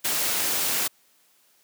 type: noise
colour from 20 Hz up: white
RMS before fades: -25 dBFS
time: 0.04-0.88 s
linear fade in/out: 10 ms
effects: white hiss -62 dBFS RMS until 1.63 s + high-pass 150 Hz 12 dB/octave